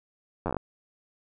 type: slowing click train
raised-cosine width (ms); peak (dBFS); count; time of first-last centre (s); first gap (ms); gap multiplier
1; -15; 8; 0.46-0.567; 10; 1.14
effects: none